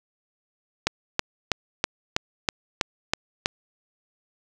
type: click train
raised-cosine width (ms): 0.2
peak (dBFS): -3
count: 9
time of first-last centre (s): 0.87-3.459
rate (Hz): 3.09
effects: none